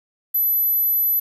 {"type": "tone", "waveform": "sine", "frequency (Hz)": 11990, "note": "F#9", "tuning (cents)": 22, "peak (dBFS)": -16, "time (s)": [0.34, 1.2], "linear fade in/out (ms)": 10, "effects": ["8-bit"]}